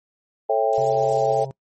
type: chord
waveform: sine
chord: A dominant seventh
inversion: none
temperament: just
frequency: 440 / 550 / 660 / 792 Hz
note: A4 / C#5 / E5 / G5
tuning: 0 / -14 / +2 / +18 cents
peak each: -22 dBFS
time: 0.49-1.45 s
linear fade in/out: 10 ms
type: noise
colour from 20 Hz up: violet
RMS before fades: -32 dBFS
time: 0.73-1.45 s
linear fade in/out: 0 ms
type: harmonic tone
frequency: 134.5 Hz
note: C3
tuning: 48 cents sharp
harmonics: 1 / 3 / 4 / 5 / 6 / 7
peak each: -31 / -41 / -43 / -45 / -47 / -48 dBFS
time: 0.78-1.51 s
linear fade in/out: 0 ms
effects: noise-tail reverb RT60 0.1 s tail -22 dB re dry + MP3 32 kbps